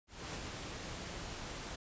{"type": "noise with ADSR envelope", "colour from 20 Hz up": "pink", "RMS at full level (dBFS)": -41, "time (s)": [0.07, 1.76], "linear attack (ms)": 270, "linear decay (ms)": 33, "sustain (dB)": -3, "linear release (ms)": 9, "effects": ["resampled to 16000 Hz"]}